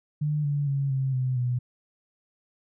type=tone with pitch steps; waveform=sine; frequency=149.7 / 144.1 / 138.71 / 133.52 / 128.53 / 123.72 Hz; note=D3 / D3 / C#3 / C3 / C3 / B2; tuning=+33 / -33 / +1 / +35 / -30 / +3 cents; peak=-23 dBFS; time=0.21-1.59 s; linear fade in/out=10 ms; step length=230 ms; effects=none